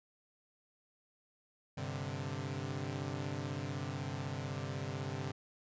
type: chord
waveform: sawtooth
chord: G suspended fourth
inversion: none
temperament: equal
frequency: 98 / 130.81 / 146.83 Hz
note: G2 / C3 / D3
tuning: 0 / 0 / 0 cents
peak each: -39 / -37 / -38 dBFS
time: 1.77-5.32 s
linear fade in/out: 10 ms
effects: resampled to 16000 Hz